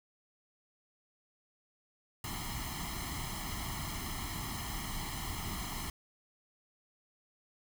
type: noise with comb filter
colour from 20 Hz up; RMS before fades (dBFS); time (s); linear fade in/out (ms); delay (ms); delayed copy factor
pink; -39; 2.24-5.9; 2; 0.97; +0.9
effects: none